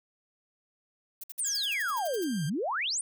violet noise bursts, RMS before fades -40 dBFS, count 13, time 1.21-2.245 s, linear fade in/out 5 ms, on 27 ms, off 57 ms
sine exponential two-way sweep, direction down then up, 9670 to 136.9 to 9670 Hz, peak -28 dBFS, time 1.39-3.01 s, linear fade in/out 2 ms, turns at 2.46 s
10% pulse tone with pitch glide, 1638 to 1585.9 Hz, G#6 to G6, -24 to +20 cents, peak -31 dBFS, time 1.44-2.5 s, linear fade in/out 10 ms, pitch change -56 cents, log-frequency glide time 1.94-2.05 s
effects none

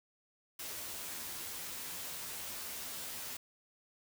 white noise with comb filter, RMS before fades -43 dBFS, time 0.59-3.37 s, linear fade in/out 5 ms, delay 12 ms, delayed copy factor +0.6, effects none

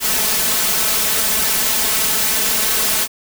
white noise with comb filter, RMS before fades -17 dBFS, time 0-3.08 s, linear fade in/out 50 ms, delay 4.6 ms, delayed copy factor +0.9, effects none

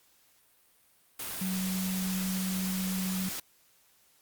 sine tone in noise, 187.1 Hz, F#3, 20 cents sharp, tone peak -30 dBFS, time 1.41-3.29 s, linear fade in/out 5 ms, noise white, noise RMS -37 dBFS, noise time 1.19-3.4 s, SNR +4 dB, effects white hiss -65 dBFS RMS until 4.21 s + Opus 48 kbps

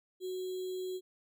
sine tone with sample-and-hold, 370 Hz, F#4, in tune, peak -35 dBFS, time 0.2-1.01 s, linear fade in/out 50 ms, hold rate 3675 Hz, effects none

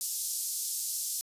white band-pass noise, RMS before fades -34 dBFS, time 0.01-1.21 s, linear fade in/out 0 ms, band 5000 to 13000 Hz, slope 24 dB/octave, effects resampled to 32000 Hz

